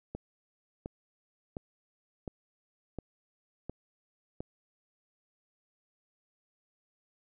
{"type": "click train", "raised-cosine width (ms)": 2, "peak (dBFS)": -24, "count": 7, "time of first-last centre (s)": [0.15, 4.405], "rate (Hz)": 1.41, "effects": []}